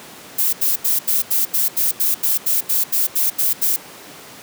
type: noise bursts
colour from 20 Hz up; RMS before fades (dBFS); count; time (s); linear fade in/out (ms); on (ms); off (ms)
violet; -17; 15; 0.38-3.764; 10; 150; 81
effects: pink hiss -38 dBFS RMS until 4.42 s + high-pass 200 Hz 12 dB/octave